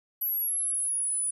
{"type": "exponential sweep", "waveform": "sine", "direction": "down", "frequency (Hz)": [11780, 9800], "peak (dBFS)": -26, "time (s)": [0.21, 1.31], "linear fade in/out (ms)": 10, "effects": []}